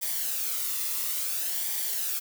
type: noise with flanger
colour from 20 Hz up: blue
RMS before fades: -30 dBFS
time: 0.01-2.2 s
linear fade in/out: 20 ms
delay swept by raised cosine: 0.74 to 1.31 ms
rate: 0.58 Hz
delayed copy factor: -0.5
effects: none